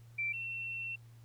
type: tone pair in turn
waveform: sine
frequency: 2344 / 2705 Hz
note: D7 / E7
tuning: -4 / +44 cents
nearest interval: major second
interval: 248 cents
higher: second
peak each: -32 / -37 dBFS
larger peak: first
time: 0.18-0.33 / 0.33-0.96 s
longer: second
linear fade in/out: 10 ms
effects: added 116 Hz sine -53 dBFS peak until 1.24 s + pink hiss -68 dBFS RMS until 1.24 s